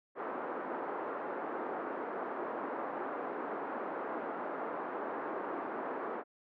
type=band-pass noise; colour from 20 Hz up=pink; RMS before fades=-39 dBFS; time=0.15-6.24 s; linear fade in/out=50 ms; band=300 to 1400 Hz; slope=24 dB/octave; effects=none